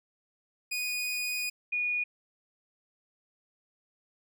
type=tone pair in turn; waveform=sawtooth / sine; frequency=2474 / 2453 Hz; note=D#7 / D#7; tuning=-10 / -25 cents; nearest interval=unison; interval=15 cents; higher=first; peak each=-27 dBFS; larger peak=neither; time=0.71-1.5 / 1.72-2.04 s; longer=first; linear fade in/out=10 ms; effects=none